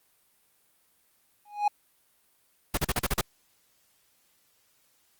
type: tone with exponential growth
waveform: triangle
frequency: 828 Hz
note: G#5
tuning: 5 cents flat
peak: -16 dBFS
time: 1.45-1.68 s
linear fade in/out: 5 ms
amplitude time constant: 50 ms
type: noise bursts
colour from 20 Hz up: pink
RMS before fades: -25 dBFS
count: 7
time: 2.74-3.212 s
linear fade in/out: 5 ms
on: 34 ms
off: 39 ms
effects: white hiss -67 dBFS RMS until 5.19 s + Opus 32 kbps